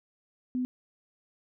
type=tone; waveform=sine; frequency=251.8 Hz; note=B3; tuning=34 cents sharp; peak=-27 dBFS; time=0.55-0.65 s; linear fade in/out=0 ms; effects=none